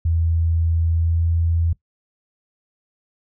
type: tone with pitch glide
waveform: sine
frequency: 82.6 to 83.46 Hz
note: E2 to E2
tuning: +4 to +22 cents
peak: -16 dBFS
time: 0.05-1.73 s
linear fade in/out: 5 ms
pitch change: +18 cents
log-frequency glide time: 0.93-1.25 s
effects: noise-tail reverb RT60 0.1 s tail -19 dB re dry